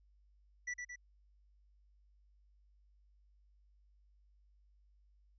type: tone with echo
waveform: square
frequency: 1962 Hz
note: B6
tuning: 12 cents flat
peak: -38 dBFS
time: 0.67-0.74 s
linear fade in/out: 10 ms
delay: 110 ms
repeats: 2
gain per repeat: -4 dB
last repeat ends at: 0.96 s
effects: added 50 Hz sine -65 dBFS peak until 5.38 s + resampled to 16000 Hz